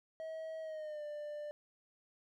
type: tone with pitch glide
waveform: triangle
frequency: 640 to 593.7 Hz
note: D#5 to D5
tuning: +49 to +19 cents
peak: -39 dBFS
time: 0.2-1.51 s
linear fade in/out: 0 ms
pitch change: -130 cents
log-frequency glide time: 0.61-1.04 s
effects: none